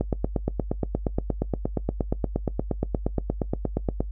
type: click train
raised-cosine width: 2 ms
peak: -10 dBFS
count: 35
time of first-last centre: 0.01-4.005 s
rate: 8.51 Hz
effects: noise-tail reverb RT60 0.1 s tail -20 dB re dry + added 50 Hz sine -30 dBFS peak until 4.11 s